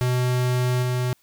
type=tone with level steps; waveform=square; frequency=125.2 Hz; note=B2; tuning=24 cents sharp; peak=-20 / -22 dBFS; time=0.01-1.13 s; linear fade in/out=0 ms; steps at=0.82 s; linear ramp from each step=10 ms; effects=white hiss -63 dBFS RMS until 1.22 s